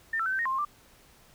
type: tone with pitch steps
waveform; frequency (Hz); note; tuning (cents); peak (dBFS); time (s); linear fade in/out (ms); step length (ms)
sine; 1804 / 1335 / 1526 / 1554 / 1860 / 1052 / 1066 / 1181; A6 / E6 / G6 / G6 / A#6 / C6 / C6 / D6; +43 / +22 / -47 / -16 / -4 / +9 / +32 / +9; -26; 0.13-0.65; 5; 65
effects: pink hiss -58 dBFS RMS until 1.34 s